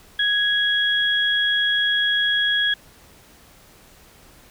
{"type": "tone pair together", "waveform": "sine", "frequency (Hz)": [1661.2, 3318], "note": ["G#6", "G#7"], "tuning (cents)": [0, -2], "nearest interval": "octave", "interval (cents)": 1198, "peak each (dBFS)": -20, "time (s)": [0.19, 2.74], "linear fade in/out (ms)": 5, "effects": ["pink hiss -50 dBFS RMS until 4.5 s"]}